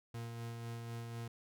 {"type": "tone with tremolo", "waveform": "40% pulse", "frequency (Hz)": 116.54, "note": "A#2", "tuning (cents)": 0, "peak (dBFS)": -40, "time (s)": [0.14, 1.28], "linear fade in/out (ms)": 5, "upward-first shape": "sine", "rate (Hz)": 4, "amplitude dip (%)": 30, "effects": []}